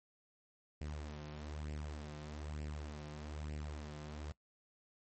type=tone with flanger; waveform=sawtooth; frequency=75 Hz; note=D2; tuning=37 cents sharp; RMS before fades=-45 dBFS; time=0.81-4.32 s; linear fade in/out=0 ms; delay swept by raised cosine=0.39 to 5.89 ms; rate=1.1 Hz; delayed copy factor=+0.6; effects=noise-tail reverb RT60 0.1 s tail -21 dB re dry + MP3 32 kbps